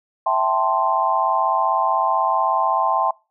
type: chord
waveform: sine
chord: A minor seventh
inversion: second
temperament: equal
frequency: 659.3 / 784 / 880 / 1046.5 Hz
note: E5 / G5 / A5 / C6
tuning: 0 / 0 / 0 / 0 cents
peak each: -23 / -22 / -22 / -20 dBFS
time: 0.26-3.11 s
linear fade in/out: 5 ms
effects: noise-tail reverb RT60 0.3 s tail -24 dB re dry